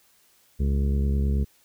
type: harmonic tone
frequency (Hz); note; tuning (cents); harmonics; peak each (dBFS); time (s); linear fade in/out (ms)
69.3; C#2; 0; 1 / 2 / 3 / 4 / 5 / 6 / 7; -21 / -30 / -30 / -43 / -42 / -39 / -46; 0.59-1.45; 20
effects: white hiss -61 dBFS RMS until 1.64 s